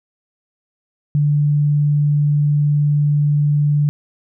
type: tone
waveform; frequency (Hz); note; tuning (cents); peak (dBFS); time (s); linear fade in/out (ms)
sine; 146.83; D3; 0; -12; 1.15-3.89; 0
effects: none